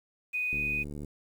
sine tone, 2489 Hz, D#7, in tune, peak -28 dBFS, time 0.33-0.84 s, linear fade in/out 20 ms
click train, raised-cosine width 3 ms, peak -28 dBFS, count 39, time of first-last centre 0.53-1.047 s, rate 73.5 Hz
effects 9-bit

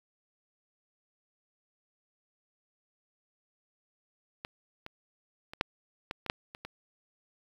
clicks, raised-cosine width 0.3 ms, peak -22 / -25 / -26 / -10 / -19 / -24 / -10 / -27 / -25 dBFS, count 9, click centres 4.449 / 4.864 / 5.535 / 5.611 / 6.111 / 6.263 / 6.299 / 6.549 / 6.65 s, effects 8-bit

